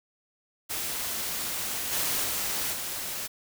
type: noise with level steps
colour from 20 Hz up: white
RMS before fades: -32 / -28 / -30 / -34 dBFS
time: 0.69-3.28 s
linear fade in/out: 20 ms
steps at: 1.91 / 2.23 / 2.72 s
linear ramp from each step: 20 ms
effects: none